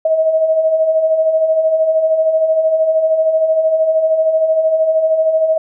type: beating tone pair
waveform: sine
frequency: 626 / 639 Hz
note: D#5 / D#5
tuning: +10 / +46 cents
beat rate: 13 Hz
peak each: -20 / -11 dBFS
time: 0.05-5.58 s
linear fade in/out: 5 ms
effects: none